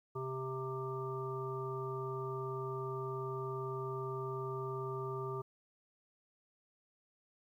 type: harmonic tone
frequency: 131.3 Hz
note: C3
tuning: 6 cents sharp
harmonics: 1 / 3 / 5 / 7 / 9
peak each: -42 / -40 / -53 / -49 / -44 dBFS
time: 0.15-5.42 s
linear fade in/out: 10 ms
effects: 12-bit